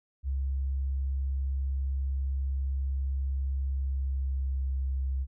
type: tone with pitch glide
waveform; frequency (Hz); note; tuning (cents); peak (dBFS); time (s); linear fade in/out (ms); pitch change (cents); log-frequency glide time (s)
sine; 67.5 to 66.49; C#2 to C2; -45 to +28; -27; 0.23-5.27; 50; -27; 3.71-4.68
effects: none